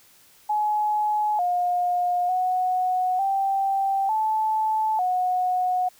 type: tone with pitch steps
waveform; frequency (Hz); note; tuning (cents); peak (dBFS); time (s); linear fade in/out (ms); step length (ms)
sine; 845 / 713 / 736 / 782 / 871 / 731; G#5 / F5 / F#5 / G5 / A5 / F#5; +30 / +36 / -9 / -4 / -18 / -21; -20; 0.49-5.89; 10; 900
effects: white hiss -55 dBFS RMS until 5.99 s